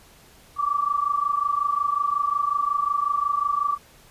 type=tone pair together; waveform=sine; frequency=1149.2 / 1174.7 Hz; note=D6 / D6; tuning=-38 / 0 cents; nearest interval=unison; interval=38 cents; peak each=-23 / -24 dBFS; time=0.56-3.78 s; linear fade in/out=50 ms; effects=pink hiss -52 dBFS RMS until 4.1 s + resampled to 32000 Hz